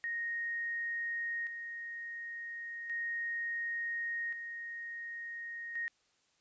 sine tone with tremolo, 1864.7 Hz, A#6, in tune, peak -34 dBFS, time 0.04-5.88 s, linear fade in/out 0 ms, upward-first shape square, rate 0.35 Hz, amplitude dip 50%, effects white hiss -73 dBFS RMS until 6.4 s + resampled to 16000 Hz

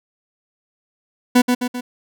40% pulse tone with echo, 247.5 Hz, B3, 4 cents sharp, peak -8 dBFS, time 1.35-1.42 s, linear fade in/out 10 ms, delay 130 ms, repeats 3, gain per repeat -5 dB, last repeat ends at 1.81 s, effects none

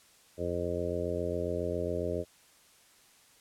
harmonic tone, 87.31 Hz, F2, in tune, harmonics 1 / 2 / 3 / 4 / 5 / 6 / 7, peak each -38 / -41 / -41 / -38 / -36 / -37 / -37 dBFS, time 0.37-2.25 s, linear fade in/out 50 ms, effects white hiss -61 dBFS RMS until 3.4 s + low-pass 11000 Hz 12 dB/octave

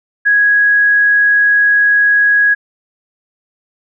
sine tone, 1661.2 Hz, G#6, in tune, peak -7 dBFS, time 0.25-2.55 s, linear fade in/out 20 ms, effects none

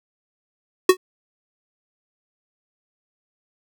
square tone with exponential decay, 370 Hz, F#4, in tune, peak -6 dBFS, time 0.89-0.97 s, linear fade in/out 5 ms, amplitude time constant 16 ms, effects none

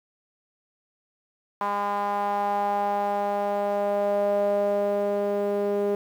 sawtooth tone with band-pass filter sweep, 203.2 Hz, G#3, 38 cents flat, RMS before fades -25 dBFS, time 1.61-5.95 s, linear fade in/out 2 ms, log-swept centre 970 to 470 Hz, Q 5, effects 9-bit

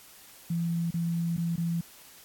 sine tone with dropouts, 168.6 Hz, E3, 39 cents sharp, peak -26 dBFS, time 0.5-1.81 s, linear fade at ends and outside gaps 5 ms, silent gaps 0.907-0.94 / 1.367-1.378 / 1.56-1.578 s, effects white hiss -52 dBFS RMS until 2.24 s + AAC 64 kbps

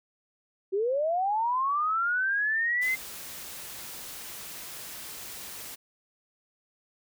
sine linear sweep, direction up, 370 to 2093 Hz, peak -24 dBFS, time 0.72-2.96 s, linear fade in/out 20 ms
white noise, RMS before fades -41 dBFS, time 2.81-5.76 s, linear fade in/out 20 ms
effects none

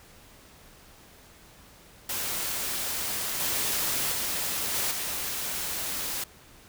white noise with level steps, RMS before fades -31 / -28 / -30 / -28 / -32 dBFS, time 2.09-6.24 s, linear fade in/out 5 ms, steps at 3.4 / 4.12 / 4.74 / 4.91 s, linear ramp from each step 2 ms, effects pink hiss -53 dBFS RMS until 6.68 s

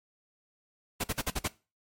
pink noise bursts, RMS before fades -30 dBFS, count 6, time 1-1.48 s, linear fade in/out 10 ms, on 40 ms, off 48 ms, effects noise-tail reverb RT60 0.3 s tail -20 dB re dry + MP3 64 kbps

